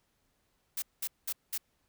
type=noise bursts; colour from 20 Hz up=blue; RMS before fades=-34 dBFS; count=4; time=0.77-1.578 s; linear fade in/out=5 ms; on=52 ms; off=200 ms; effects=pink hiss -75 dBFS RMS until 1.88 s